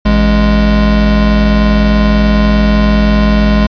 square tone pair together, 54.79 / 207.7 Hz, A1 / G#3, -7 / 0 cents, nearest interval octave + major seventh, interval 2307 cents, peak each -10 dBFS, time 0.05-3.67 s, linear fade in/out 10 ms, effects resampled to 11025 Hz

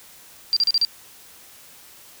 sine tone bursts, 4724 Hz, D8, 9 cents sharp, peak -15 dBFS, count 5, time 0.53-0.849 s, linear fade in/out 0 ms, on 35 ms, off 36 ms, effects white hiss -47 dBFS RMS until 2.2 s

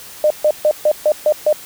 sine tone bursts, 606 Hz, D#5, 46 cents flat, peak -9 dBFS, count 7, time 0.24-1.528 s, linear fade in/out 2 ms, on 64 ms, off 140 ms, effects white hiss -36 dBFS RMS until 1.65 s

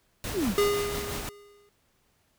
pink noise with tremolo, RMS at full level -33 dBFS, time 0.24-1.29 s, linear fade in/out 0 ms, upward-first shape triangle, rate 5.8 Hz, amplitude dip 40%
sine exponential sweep, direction down, 466.2 to 164.1 Hz, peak -24 dBFS, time 0.33-0.55 s, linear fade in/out 50 ms
square tone with exponential decay, 408.7 Hz, G#4, 28 cents flat, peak -20 dBFS, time 0.58-1.69 s, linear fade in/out 0 ms, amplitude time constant 240 ms
effects pink hiss -69 dBFS RMS until 2.38 s

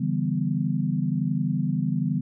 sine chord, E minor seventh, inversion third, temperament equal with one note detuned, 143.56 / 164.81 / 196 / 246.9 Hz, D3 / E3 / G3 / B3, -39 / 0 / 0 / 0 cents, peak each -27 / -27 / -28 / -29 dBFS, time 0-2.21 s, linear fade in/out 10 ms, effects none

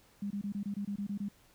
sine tone bursts, 202.1 Hz, G#3, 47 cents flat, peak -33 dBFS, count 10, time 0.22-1.286 s, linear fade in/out 5 ms, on 85 ms, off 24 ms, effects pink hiss -64 dBFS RMS until 1.54 s

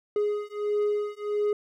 triangle beating tone pair, 415.3 / 416.8 Hz, G#4 / G#4, 0 / +6 cents, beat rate 1.5 Hz, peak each -26 dBFS, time 0.16-1.53 s, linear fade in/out 2 ms, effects none

